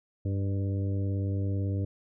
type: harmonic tone with a mistuned harmonic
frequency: 98 Hz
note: G2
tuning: in tune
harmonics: 1 / 2 / 3 / 4 / 5 / 6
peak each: -27 / -39 / -37 / -44 / -43 / -48 dBFS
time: 0.25-1.85 s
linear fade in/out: 5 ms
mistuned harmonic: 6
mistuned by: +29 cents
effects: none